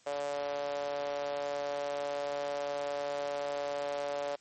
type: tone with high-pass filter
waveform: sawtooth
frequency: 143.2 Hz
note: D3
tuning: 43 cents flat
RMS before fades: -35 dBFS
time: 0.06-4.36 s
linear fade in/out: 10 ms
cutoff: 580 Hz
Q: 5.2
effects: white hiss -64 dBFS RMS until 4.4 s + MP3 32 kbps